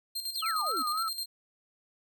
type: tone with tremolo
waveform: sawtooth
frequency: 4186 Hz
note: C8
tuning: in tune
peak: -29 dBFS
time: 0.15-1.26 s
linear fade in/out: 10 ms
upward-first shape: square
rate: 9.7 Hz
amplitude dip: 60%
type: exponential sweep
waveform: sine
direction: down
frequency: 4978 to 237.9 Hz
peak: -37 dBFS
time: 0.34-0.83 s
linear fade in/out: 10 ms
type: tone with vibrato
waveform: sine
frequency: 1273 Hz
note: D#6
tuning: 39 cents sharp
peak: -29 dBFS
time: 0.42-1.09 s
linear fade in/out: 10 ms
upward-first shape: triangle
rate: 3.7 Hz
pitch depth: 120 cents each way
effects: none